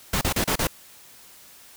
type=noise bursts; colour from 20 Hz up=pink; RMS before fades=-23 dBFS; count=5; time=0.13-0.672 s; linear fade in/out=5 ms; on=82 ms; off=33 ms; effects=white hiss -49 dBFS RMS until 1.76 s